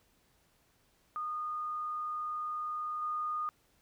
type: tone with level steps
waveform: sine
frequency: 1227 Hz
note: D#6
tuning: 25 cents flat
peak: -34 / -32 dBFS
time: 1.16-3.49 s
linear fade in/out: 0 ms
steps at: 3.02 s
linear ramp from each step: 2 ms
effects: pink hiss -70 dBFS RMS until 3.81 s